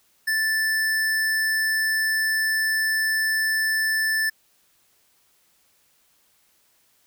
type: tone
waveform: square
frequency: 1760 Hz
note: A6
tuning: in tune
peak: -21 dBFS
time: 0.27-4.3 s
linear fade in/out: 10 ms
effects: white hiss -63 dBFS RMS until 7.06 s